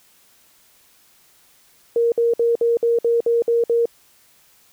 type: tone bursts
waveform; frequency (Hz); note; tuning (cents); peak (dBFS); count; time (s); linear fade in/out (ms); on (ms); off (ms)
sine; 467.6; A#4; +5; -14; 9; 1.96-3.856; 2; 160; 57
effects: white hiss -55 dBFS RMS until 4.72 s